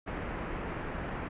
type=low-pass noise; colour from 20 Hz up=pink; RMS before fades=-37 dBFS; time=0.06-1.29 s; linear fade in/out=20 ms; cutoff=2200 Hz; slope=24 dB/octave; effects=resampled to 8000 Hz